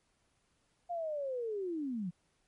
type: linear sweep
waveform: sine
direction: down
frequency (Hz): 710 to 164.81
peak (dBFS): -34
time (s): 0.89-2.11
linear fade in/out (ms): 20
effects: pink hiss -75 dBFS RMS until 2.47 s + MP3 48 kbps

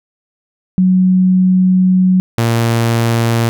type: tone pair in turn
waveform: sine / sawtooth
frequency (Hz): 185 / 115.9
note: F#3 / A#2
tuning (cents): 0 / -10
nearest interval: minor sixth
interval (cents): 810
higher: first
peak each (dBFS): -7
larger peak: neither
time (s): 0.78-2.2 / 2.38-3.49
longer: first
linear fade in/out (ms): 0
effects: none

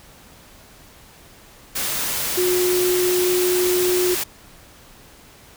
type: tone in noise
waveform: sine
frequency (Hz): 361.4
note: F#4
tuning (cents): -41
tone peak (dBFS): -17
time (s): 2.37-4.15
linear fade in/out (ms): 10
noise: white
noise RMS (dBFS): -24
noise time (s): 1.75-4.24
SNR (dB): +4
effects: pink hiss -47 dBFS RMS until 5.56 s

